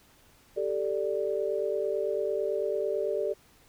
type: chord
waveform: sine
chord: G suspended second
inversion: none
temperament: just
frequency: 392 / 441 / 588 Hz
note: G4 / A4 / D5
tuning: 0 / +4 / +2 cents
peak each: -31 dBFS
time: 0.56-3.34 s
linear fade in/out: 20 ms
effects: pink hiss -60 dBFS RMS until 3.68 s